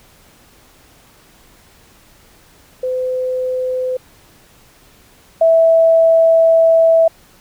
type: tone pair in turn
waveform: sine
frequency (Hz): 510 / 655.8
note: C5 / E5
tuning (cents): -44 / -9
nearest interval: major third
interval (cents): 435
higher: second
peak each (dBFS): -16 / -7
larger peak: second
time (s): 2.83-3.97 / 5.41-7.08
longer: second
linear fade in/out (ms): 5
effects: pink hiss -48 dBFS RMS until 7.4 s